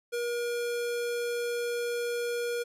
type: tone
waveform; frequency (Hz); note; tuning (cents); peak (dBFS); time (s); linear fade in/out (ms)
square; 477.1; A#4; +40; -30; 0.12-2.64; 20
effects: resampled to 32000 Hz + 12-bit